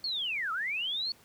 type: linear two-way sweep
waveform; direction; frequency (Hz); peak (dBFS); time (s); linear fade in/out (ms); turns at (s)
sine; down then up; 4456 to 1244.5 to 4456; -30; 0.04-1.12; 2; 0.52
effects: pink hiss -59 dBFS RMS until 1.24 s + high-pass 100 Hz 12 dB/octave